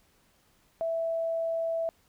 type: tone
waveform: sine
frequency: 659.3 Hz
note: E5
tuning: in tune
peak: -27 dBFS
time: 0.81-1.89 s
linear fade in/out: 0 ms
effects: pink hiss -66 dBFS RMS until 2.08 s